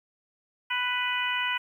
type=harmonic tone; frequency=495.3 Hz; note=B4; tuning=5 cents sharp; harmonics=2 / 3 / 4 / 5 / 6; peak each=-32 / -32 / -32 / -32 / -32 dBFS; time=0.7-1.58 s; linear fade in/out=10 ms; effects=10-bit